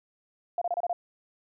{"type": "tone bursts", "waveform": "sine", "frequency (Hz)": 698.5, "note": "F5", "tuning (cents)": 0, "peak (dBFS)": -25, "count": 6, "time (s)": [0.58, 0.93], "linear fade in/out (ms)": 2, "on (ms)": 35, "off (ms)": 28, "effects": []}